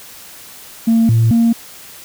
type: tone with pitch steps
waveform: sine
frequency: 227.3 / 113.9 / 231.1 Hz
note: A#3 / A#2 / A#3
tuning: -43 / -40 / -15 cents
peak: -7 dBFS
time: 0.87-1.53 s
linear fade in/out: 10 ms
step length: 220 ms
effects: tanh soft clip ceiling -6 dBFS + white hiss -37 dBFS RMS until 2.04 s